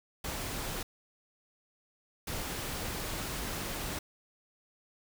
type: noise bursts at uneven times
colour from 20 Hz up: pink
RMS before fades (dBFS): -37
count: 2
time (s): 0.24-0.83 / 2.27-3.99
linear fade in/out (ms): 5
effects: none